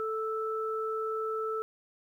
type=tone pair together; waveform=sine; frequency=440 / 1318.5 Hz; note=A4 / E6; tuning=0 / 0 cents; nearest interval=octave + perfect fifth; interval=1900 cents; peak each=-32 / -34 dBFS; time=0-1.62 s; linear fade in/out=0 ms; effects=11-bit